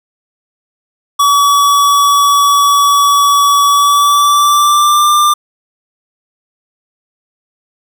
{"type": "tone with pitch glide", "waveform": "square", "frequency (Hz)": [1139, 1190.8], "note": ["C#6", "D6"], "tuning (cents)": [47, 24], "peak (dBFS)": -7, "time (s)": [1.19, 5.34], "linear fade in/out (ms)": 10, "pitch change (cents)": 77, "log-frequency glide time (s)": [3.69, 5.11], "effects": []}